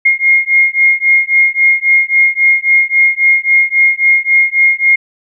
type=beating tone pair; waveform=sine; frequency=2137 / 2140.7 Hz; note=C7 / C7; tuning=+36 / +39 cents; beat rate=3.7 Hz; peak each=-10 dBFS; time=0.05-4.96 s; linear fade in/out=10 ms; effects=none